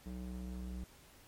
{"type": "tone with band-pass filter sweep", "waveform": "square", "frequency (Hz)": 62, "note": "B1", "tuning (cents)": 7, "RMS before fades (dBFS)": -43, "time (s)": [0.06, 0.84], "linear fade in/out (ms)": 0, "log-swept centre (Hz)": [200, 130], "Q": 1.1, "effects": ["pink hiss -61 dBFS RMS until 1.27 s", "MP3 64 kbps"]}